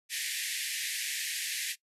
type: band-pass noise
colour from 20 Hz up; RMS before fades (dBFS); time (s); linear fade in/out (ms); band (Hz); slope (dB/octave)
pink; -35; 0.09-1.76; 50; 1700 to 13000; 96
effects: noise-tail reverb RT60 0.1 s tail -20 dB re dry